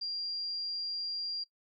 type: tone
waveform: sine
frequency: 4772 Hz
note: D8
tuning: 27 cents sharp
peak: -34 dBFS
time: 0.01-1.44 s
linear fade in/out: 10 ms
effects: noise-tail reverb RT60 0.1 s tail -19 dB re dry